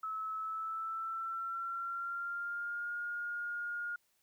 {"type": "tone with pitch glide", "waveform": "sine", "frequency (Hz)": [1298, 1423.7], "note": ["E6", "F6"], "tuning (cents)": [-27, 33], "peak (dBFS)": -36, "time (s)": [0.03, 3.96], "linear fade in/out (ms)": 5, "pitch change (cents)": 160, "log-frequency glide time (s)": [0.35, 2.93], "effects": ["white hiss -75 dBFS RMS until 4.22 s"]}